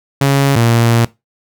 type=tone pair in turn; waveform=sawtooth; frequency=138.59 / 116.54 Hz; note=C#3 / A#2; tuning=0 / 0 cents; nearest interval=minor third; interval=300 cents; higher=first; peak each=-5 dBFS; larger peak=neither; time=0.21-0.56 / 0.56-1.05 s; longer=second; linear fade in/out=5 ms; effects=noise-tail reverb RT60 0.2 s tail -19 dB re dry